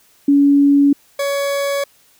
sine / 40% pulse tone pair in turn, 283 / 561.4 Hz, C#4 / C#5, +36 / +22 cents, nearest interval octave, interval 1186 cents, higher second, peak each -8 / -16 dBFS, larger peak first, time 0.28-0.93 / 1.19-1.84 s, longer neither, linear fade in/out 5 ms, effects white hiss -53 dBFS RMS until 2.19 s

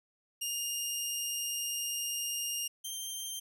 15% pulse tone pair in turn, 2825 / 3153 Hz, F7 / G7, +19 / +9 cents, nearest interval major second, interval 190 cents, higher second, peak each -26 / -30 dBFS, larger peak first, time 0.41-2.68 / 2.84-3.4 s, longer first, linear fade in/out 10 ms, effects none

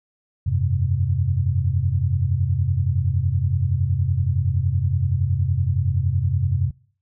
sine chord, F suspended second, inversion none, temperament equal, 87.31 / 98 / 130.81 Hz, F2 / G2 / C3, 0 / 0 / 0 cents, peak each -22 dBFS, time 0.46-6.71 s, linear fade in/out 10 ms, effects noise-tail reverb RT60 0.5 s tail -24 dB re dry

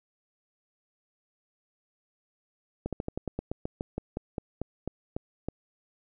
slowing click train, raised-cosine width 2 ms, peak -18 dBFS, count 17, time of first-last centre 2.86-5.486 s, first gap 67 ms, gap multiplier 1.11, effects none

